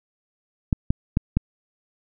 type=clicks; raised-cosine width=5 ms; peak=-6 dBFS; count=4; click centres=0.728 / 0.905 / 1.171 / 1.37 s; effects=none